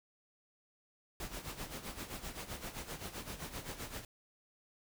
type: noise with tremolo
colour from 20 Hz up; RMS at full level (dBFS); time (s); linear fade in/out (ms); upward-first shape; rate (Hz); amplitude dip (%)
pink; -42; 1.2-4.05; 2; sine; 7.7; 70
effects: none